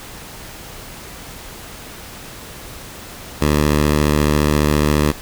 10% pulse tone, 74.5 Hz, D2, 25 cents sharp, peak -5 dBFS, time 3.41-5.12 s, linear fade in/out 10 ms, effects pink hiss -35 dBFS RMS until 5.21 s

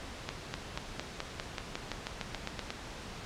accelerating click train, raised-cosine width 0.2 ms, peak -17 dBFS, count 15, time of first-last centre 0.29-2.704 s, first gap 250 ms, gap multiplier 0.94, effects pink hiss -44 dBFS RMS until 3.25 s + low-pass 6000 Hz 12 dB/octave

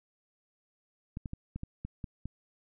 clicks, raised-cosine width 5 ms, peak -25 dBFS, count 8, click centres 1.171 / 1.258 / 1.334 / 1.56 / 1.634 / 1.85 / 2.042 / 2.256 s, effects none

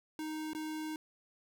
square tone with dropouts, 311.1 Hz, D#4, in tune, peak -38 dBFS, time 0.19-0.96 s, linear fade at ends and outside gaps 1 ms, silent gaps 0.533-0.549 s, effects none

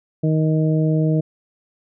harmonic tone, 156.7 Hz, D#3, 13 cents sharp, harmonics 1 / 2 / 3 / 4, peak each -16 / -22 / -26 / -28 dBFS, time 0.23-1.21 s, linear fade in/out 10 ms, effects none

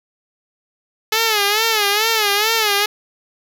5% pulse tone with vibrato, 427.6 Hz, A4, 49 cents flat, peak -3 dBFS, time 1.12-2.86 s, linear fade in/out 5 ms, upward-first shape sine, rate 2.3 Hz, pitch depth 110 cents each way, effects none

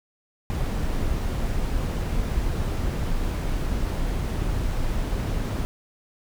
brown noise, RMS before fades -25 dBFS, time 0.5-5.65 s, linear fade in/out 0 ms, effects none

